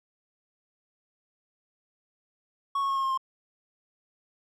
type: tone with pitch steps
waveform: triangle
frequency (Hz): 1108.7 / 1098.5 / 1088.4 / 1078.4 / 1068.5 / 1058.6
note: C#6 / C#6 / C#6 / C#6 / C6 / C6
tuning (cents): 0 / -16 / -32 / -48 / +36 / +20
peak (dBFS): -23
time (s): 2.75-3.176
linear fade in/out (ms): 5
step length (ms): 71
effects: none